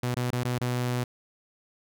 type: tone with dropouts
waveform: sawtooth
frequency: 123.47 Hz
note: B2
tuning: in tune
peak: -22 dBFS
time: 0.03-1.04 s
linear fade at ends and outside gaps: 5 ms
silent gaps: 0.145-0.166 / 0.306-0.328 / 0.435-0.449 / 0.585-0.61 s
effects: none